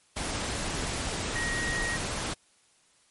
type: tone in noise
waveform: sine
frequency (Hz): 1886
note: A#6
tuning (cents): +20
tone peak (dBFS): -30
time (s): 1.35-1.97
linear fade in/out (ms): 10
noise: pink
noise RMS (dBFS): -32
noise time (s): 0.16-2.34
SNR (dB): -1
effects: white hiss -64 dBFS RMS until 3.1 s + MP3 48 kbps